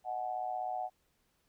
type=tone with amplitude modulation; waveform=sine; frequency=740 Hz; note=F#5; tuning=in tune; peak=-30 dBFS; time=0.04-0.9 s; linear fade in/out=50 ms; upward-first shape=sine; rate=116 Hz; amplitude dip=85%; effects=pink hiss -75 dBFS RMS until 1.48 s